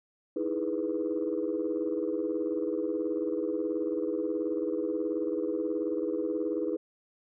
sine chord, E major seventh, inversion third, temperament equal, 311.1 / 329.6 / 415.3 / 493.9 Hz, D#4 / E4 / G#4 / B4, 0 / 0 / 0 / 0 cents, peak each -33 dBFS, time 0.36-6.77 s, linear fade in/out 5 ms, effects tanh soft clip ceiling -20 dBFS

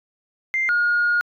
sine tone pair in turn, 2093 / 1431.1 Hz, C7 / F6, 0 / +42 cents, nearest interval perfect fifth, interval 658 cents, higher first, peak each -18 / -15 dBFS, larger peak second, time 0.54-0.69 / 0.69-1.21 s, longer second, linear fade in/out 0 ms, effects tanh soft clip ceiling -13 dBFS

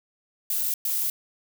violet noise bursts at uneven times, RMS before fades -26 dBFS, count 2, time 0.5-0.74 / 0.85-1.1 s, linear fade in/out 2 ms, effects none

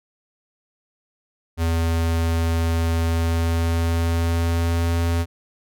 square tone with pitch glide, 82.8 to 84.39 Hz, E2 to E2, +8 to +41 cents, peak -19 dBFS, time 1.57-5.26 s, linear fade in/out 50 ms, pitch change +33 cents, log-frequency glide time 3.04-5 s, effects none

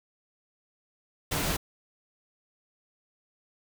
pink noise, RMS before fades -29 dBFS, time 1.31-1.57 s, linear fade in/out 10 ms, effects none

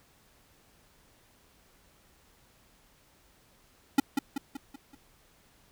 square tone with echo, 276.6 Hz, C#4, 4 cents flat, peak -18 dBFS, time 3.98-4 s, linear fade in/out 5 ms, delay 190 ms, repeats 5, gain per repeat -6 dB, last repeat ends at 4.95 s, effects pink hiss -63 dBFS RMS until 5.71 s

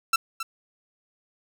sawtooth tone with echo, 1340 Hz, E6, 28 cents sharp, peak -14 dBFS, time 0.13-0.16 s, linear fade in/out 5 ms, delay 270 ms, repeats 1, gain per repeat -11 dB, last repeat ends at 0.43 s, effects none

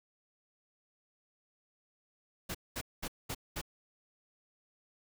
pink noise bursts, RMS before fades -38 dBFS, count 5, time 2.49-3.615 s, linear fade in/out 10 ms, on 57 ms, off 210 ms, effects none

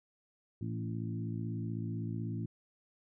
harmonic tone with a mistuned harmonic, 56 Hz, A1, 31 cents sharp, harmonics 2 / 3 / 4 / 5 / 6, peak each -37 / -41 / -43 / -45 / -47 dBFS, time 0.61-2.46 s, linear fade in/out 5 ms, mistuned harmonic 4, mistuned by +20 cents, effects none

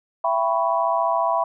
sine chord, C# half-diminished seventh, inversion first, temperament equal with one note detuned, 669.6 / 784 / 987.8 / 1108.7 Hz, E5 / G5 / B5 / C#6, +27 / 0 / 0 / 0 cents, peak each -22 / -26 / -22 / -27 dBFS, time 0.24-1.44 s, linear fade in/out 5 ms, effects none

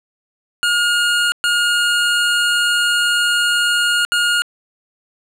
25% pulse tone bursts at uneven times, 1426 Hz, F6, 36 cents sharp, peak -10 dBFS, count 3, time 0.63-1.32 / 1.44-4.05 / 4.12-4.42 s, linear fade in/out 0 ms, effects low-pass 10000 Hz 12 dB/octave

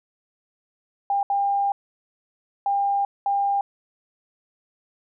sine tone bursts at uneven times, 800 Hz, G5, 35 cents sharp, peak -19 dBFS, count 4, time 1.1-1.23 / 1.3-1.72 / 2.66-3.05 / 3.26-3.61 s, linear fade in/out 2 ms, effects none

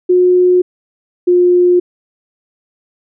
sine tone pair in turn, 361.6 / 356.2 Hz, F#4 / F4, -40 / +34 cents, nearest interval unison, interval 26 cents, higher first, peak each -6 dBFS, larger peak neither, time 0.09-0.62 / 1.27-1.8 s, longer neither, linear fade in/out 10 ms, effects none

